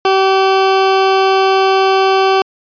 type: tone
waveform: 20% pulse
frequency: 384 Hz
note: G4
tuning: 36 cents flat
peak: -4 dBFS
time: 0.05-2.42 s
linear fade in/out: 2 ms
effects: resampled to 11025 Hz